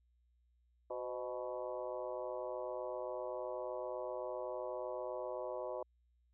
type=harmonic tone with a mistuned harmonic; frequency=123.47 Hz; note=B2; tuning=in tune; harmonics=3 / 4 / 5 / 6 / 7 / 8 / 9; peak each=-47 / -43 / -43 / -57 / -51 / -50 / -55 dBFS; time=0.9-5.83 s; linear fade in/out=5 ms; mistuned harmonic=4; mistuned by=+54 cents; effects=added 60 Hz sine -70 dBFS peak until 6.33 s